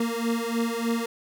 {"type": "beating tone pair", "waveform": "30% pulse", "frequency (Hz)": [230, 233.3], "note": ["A#3", "A#3"], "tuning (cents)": [-23, 2], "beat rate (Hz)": 3.3, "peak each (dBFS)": -25, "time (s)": [0, 1.06], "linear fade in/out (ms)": 5, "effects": []}